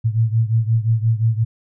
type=beating tone pair; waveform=sine; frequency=111.2 / 116.9 Hz; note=A2 / A#2; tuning=+19 / +5 cents; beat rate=5.7 Hz; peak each=-16 / -19 dBFS; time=0.04-1.45 s; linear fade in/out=20 ms; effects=none